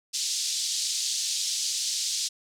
pink band-pass noise, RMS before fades -29 dBFS, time 0.13-2.29 s, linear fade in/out 20 ms, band 4000 to 7800 Hz, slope 24 dB/octave, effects none

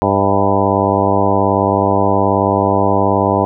harmonic tone with a mistuned harmonic, 98.8 Hz, G2, 14 cents sharp, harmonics 1 / 2 / 3 / 4 / 5 / 6 / 7 / 8 / 9 / 10, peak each -20 / -20 / -20 / -20 / -20 / -20 / -20 / -20 / -20 / -20 dBFS, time 0.02-3.45 s, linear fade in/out 0 ms, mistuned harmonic 7, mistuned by -51 cents, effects none

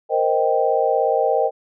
sine chord, C minor seventh, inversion third, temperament equal, 466.2 / 523.3 / 622.3 / 784 Hz, Bb4 / C5 / Eb5 / G5, 0 / 0 / 0 / 0 cents, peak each -21 dBFS, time 0.09-1.51 s, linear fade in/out 50 ms, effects none

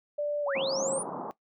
sine tone with pitch glide, 587.3 to 538.6 Hz, D5 to C#5, 0 to -50 cents, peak -27 dBFS, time 0.18-0.99 s, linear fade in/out 10 ms, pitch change -150 cents, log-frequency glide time 0.42-0.57 s
sine linear sweep, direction up, 628 to 9710 Hz, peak -32 dBFS, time 0.46-1.03 s, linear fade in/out 5 ms
white band-pass noise, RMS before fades -37 dBFS, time 0.55-1.31 s, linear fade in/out 0 ms, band 150 to 1100 Hz, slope 48 dB/octave
effects noise-tail reverb RT60 0.1 s tail -17 dB re dry

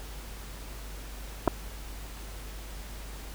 clicks, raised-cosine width 1 ms, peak -9 dBFS, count 2, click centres 1.476 / 1.479 s, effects added 50 Hz sine -40 dBFS peak until 3.34 s + pink hiss -46 dBFS RMS until 3.34 s

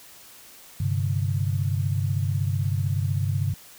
sine chord, G suspended fourth, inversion none, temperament equal, 98 / 130.81 / 146.83 Hz, G2 / C3 / D3, 0 / 0 / 0 cents, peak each -24 / -27 / -29 dBFS, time 0.8-3.54 s, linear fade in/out 5 ms, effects white hiss -48 dBFS RMS until 3.78 s

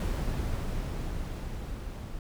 brown noise with level ramp, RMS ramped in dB -29 to -39 dBFS, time 0-2.19 s, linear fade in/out 2 ms, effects none

